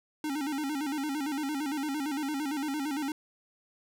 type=tone with vibrato; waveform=square; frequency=288.5 Hz; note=D4; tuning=31 cents flat; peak=-31 dBFS; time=0.24-3.12 s; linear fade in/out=2 ms; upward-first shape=square; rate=8.8 Hz; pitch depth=100 cents each way; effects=none